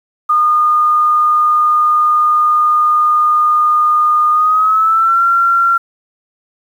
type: tone with pitch glide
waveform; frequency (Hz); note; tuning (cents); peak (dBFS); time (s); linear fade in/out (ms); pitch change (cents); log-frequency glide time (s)
sine; 1221 to 1370.5; D#6 to F6; -33 to -33; -8; 0.29-5.78; 10; +200; 4.31-5.23
effects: 7-bit